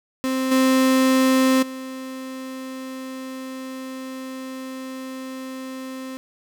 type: tone with level steps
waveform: 35% pulse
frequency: 261.6 Hz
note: C4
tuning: in tune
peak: -19 / -13 / -29 dBFS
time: 0.24-6.17 s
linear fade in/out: 0 ms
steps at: 0.51 / 1.62 s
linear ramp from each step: 10 ms
effects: none